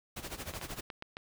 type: noise with tremolo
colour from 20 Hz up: pink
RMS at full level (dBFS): -39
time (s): 0.16-0.81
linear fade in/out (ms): 10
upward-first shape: sine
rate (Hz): 13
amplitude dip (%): 80
type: clicks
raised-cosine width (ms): 0.3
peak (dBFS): -25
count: 5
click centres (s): 0.538 / 0.614 / 0.902 / 1.024 / 1.169
effects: none